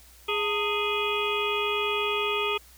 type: harmonic tone with a mistuned harmonic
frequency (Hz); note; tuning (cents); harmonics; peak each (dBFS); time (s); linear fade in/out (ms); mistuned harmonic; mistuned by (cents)
415.3; G#4; 0; 1 / 2 / 3 / 5 / 6 / 7 / 8; -29 / -35 / -31 / -39 / -30 / -36 / -33; 0.28-2.58; 10; 2; +140
effects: added 60 Hz sine -54 dBFS peak until 2.77 s + white hiss -54 dBFS RMS until 2.77 s